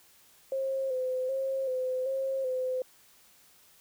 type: tone with vibrato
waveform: sine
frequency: 523.3 Hz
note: C5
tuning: in tune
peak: -28 dBFS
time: 0.52-2.82 s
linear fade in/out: 2 ms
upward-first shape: square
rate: 1.3 Hz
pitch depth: 38 cents each way
effects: white hiss -60 dBFS RMS until 3.8 s